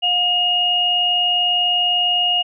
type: tone pair together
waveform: sine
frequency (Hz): 714.5 / 2858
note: F5 / F7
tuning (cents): +39 / +39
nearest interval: 2 octaves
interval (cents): 2400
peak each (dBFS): -23 / -15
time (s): 0.02-2.43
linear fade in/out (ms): 20
effects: none